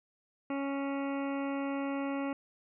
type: harmonic tone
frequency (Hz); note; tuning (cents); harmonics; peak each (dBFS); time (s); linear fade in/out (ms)
277.2; C#4; 0; 1 / 2 / 3 / 4 / 5 / 7 / 8 / 9 / 10; -33 / -39 / -43 / -45 / -47 / -50 / -51 / -52 / -53; 0.5-2.33; 2
effects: none